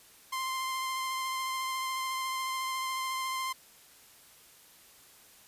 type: tone with vibrato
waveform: sawtooth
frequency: 1046.5 Hz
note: C6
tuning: in tune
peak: -28 dBFS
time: 0.32-3.53 s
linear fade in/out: 10 ms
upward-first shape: triangle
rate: 14 Hz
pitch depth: 16 cents each way
effects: white hiss -57 dBFS RMS until 5.47 s + resampled to 32000 Hz